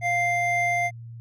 triangle tone pair together, 698.5 / 2093 Hz, F5 / C7, 0 / 0 cents, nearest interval octave + perfect fifth, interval 1900 cents, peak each -22 dBFS, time 0.01-0.91 s, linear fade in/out 50 ms, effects added 116 Hz sine -37 dBFS peak until 1.2 s

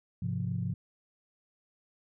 sine chord, F minor, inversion first, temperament equal, 103.83 / 130.81 / 174.61 Hz, Ab2 / C3 / F3, 0 / 0 / 0 cents, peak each -34 dBFS, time 0.22-0.74 s, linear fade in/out 5 ms, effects tanh soft clip ceiling -20 dBFS

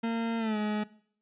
40% pulse tone with pitch glide, 229.1 to 211.3 Hz, A#3 to G#3, -30 to +30 cents, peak -27 dBFS, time 0.03-0.84 s, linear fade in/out 10 ms, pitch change -140 cents, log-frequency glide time 0.38-0.57 s, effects noise-tail reverb RT60 0.6 s tail -20 dB re dry + resampled to 8000 Hz

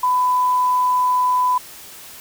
sine tone, 1000 Hz, B5, 21 cents sharp, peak -14 dBFS, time 0.03-1.58 s, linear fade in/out 5 ms, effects white hiss -39 dBFS RMS until 2.2 s

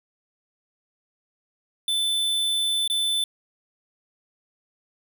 square tone with dropouts, 3520 Hz, A7, in tune, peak -22 dBFS, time 1.88-3.24 s, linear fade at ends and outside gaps 2 ms, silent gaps 2.877-2.899 s, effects none

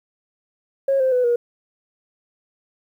sine tone with pitch steps, 545 / 521.6 / 499.2 / 477.8 Hz, C#5 / C5 / B4 / A#4, -29 / -5 / +19 / +43 cents, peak -14 dBFS, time 0.88-1.36 s, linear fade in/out 5 ms, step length 120 ms, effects tanh soft clip ceiling -11 dBFS + 9-bit

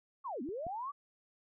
sine linear two-way sweep, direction down then up, 1174.7 to 222.2 to 1174.7 Hz, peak -37 dBFS, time 0.24-0.92 s, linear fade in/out 20 ms, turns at 0.42 s
clicks, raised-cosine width 3 ms, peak -38 / -33 dBFS, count 2, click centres 0.489 / 0.667 s
effects none

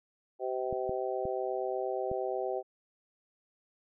harmonic tone, 128.4 Hz, C3, 32 cents flat, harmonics 3 / 4 / 5 / 6, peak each -35 / -36 / -37 / -38 dBFS, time 0.39-2.63 s, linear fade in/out 50 ms
clicks, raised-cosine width 3 ms, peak -27 dBFS, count 4, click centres 0.727 / 0.894 / 1.254 / 2.115 s
effects none

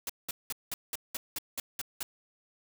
white noise bursts, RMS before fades -35 dBFS, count 10, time 0.07-2.03 s, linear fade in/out 2 ms, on 25 ms, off 190 ms, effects none

